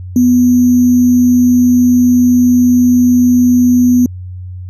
sine tone with sample-and-hold, 246.9 Hz, B3, in tune, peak -5 dBFS, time 0.16-4.06 s, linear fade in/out 2 ms, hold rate 6300 Hz, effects added 91 Hz sine -23 dBFS peak until 4.69 s + resampled to 32000 Hz

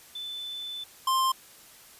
sine / square tone pair in turn, 3514 / 1051.4 Hz, A7 / C6, -3 / +8 cents, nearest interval octave + major sixth, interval 2089 cents, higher first, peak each -34 / -23 dBFS, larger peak second, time 0.15-0.84 / 1.07-1.32 s, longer first, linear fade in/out 5 ms, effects white hiss -52 dBFS RMS until 1.99 s + resampled to 32000 Hz

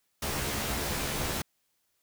pink noise with comb filter, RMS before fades -32 dBFS, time 0.22-1.42 s, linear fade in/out 5 ms, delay 14 ms, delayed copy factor +0.95, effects white hiss -75 dBFS RMS until 2.02 s

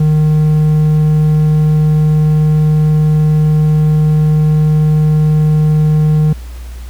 triangle tone, 153.4 Hz, D#3, 24 cents flat, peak -5 dBFS, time 0-6.33 s, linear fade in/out 5 ms, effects added 60 Hz sine -24 dBFS peak until 6.89 s + pink hiss -40 dBFS RMS until 6.89 s

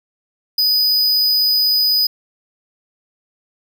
square tone, 4978 Hz, D#8, in tune, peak -13 dBFS, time 0.58-2.07 s, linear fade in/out 5 ms, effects none

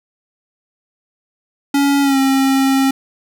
square tone with pitch glide, 280.9 to 269.1 Hz, C#4 to C4, +23 to +49 cents, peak -12 dBFS, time 1.74-2.91 s, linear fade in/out 5 ms, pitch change -74 cents, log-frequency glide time 2.02-2.18 s, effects none

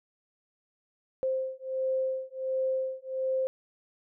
sine beating tone pair, 523.3 / 524.7 Hz, C5 / C5, 0 / +5 cents, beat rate 1.4 Hz, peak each -31 dBFS, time 1.23-3.47 s, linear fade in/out 0 ms, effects none

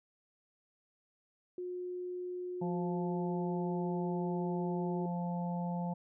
sine tone, 360 Hz, F#4, 47 cents flat, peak -37 dBFS, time 1.58-5.06 s, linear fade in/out 2 ms
harmonic tone, 174.61 Hz, F3, in tune, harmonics 1 / 3 / 4 / 5, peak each -34 / -45 / -45 / -43 dBFS, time 2.61-5.94 s, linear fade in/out 10 ms
effects none

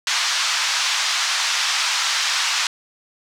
white band-pass noise, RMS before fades -21 dBFS, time 0.07-2.67 s, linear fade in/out 2 ms, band 920 to 6000 Hz, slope 24 dB/octave, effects none

